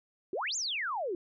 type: exponential two-way sweep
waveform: sine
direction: up then down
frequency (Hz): 330.8 to 7370 to 330.8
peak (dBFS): -31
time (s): 0.33-1.15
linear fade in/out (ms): 2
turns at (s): 0.56
effects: none